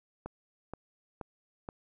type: click train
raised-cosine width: 1 ms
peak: -25 dBFS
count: 4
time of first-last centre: 0.26-1.689 s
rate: 2.1 Hz
effects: none